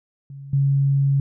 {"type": "tone with level steps", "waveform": "sine", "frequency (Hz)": 138.59, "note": "C#3", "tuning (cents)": 0, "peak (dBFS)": [-34, -15], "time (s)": [0.3, 1.2], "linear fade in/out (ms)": 2, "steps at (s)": 0.53, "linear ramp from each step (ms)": 5, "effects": []}